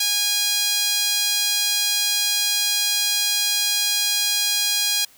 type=tone with high-pass filter; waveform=sawtooth; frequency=820 Hz; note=G#5; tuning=22 cents flat; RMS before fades=-21 dBFS; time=0-5.05 s; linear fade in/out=5 ms; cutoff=3900 Hz; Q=1.3; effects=white hiss -52 dBFS RMS until 5.17 s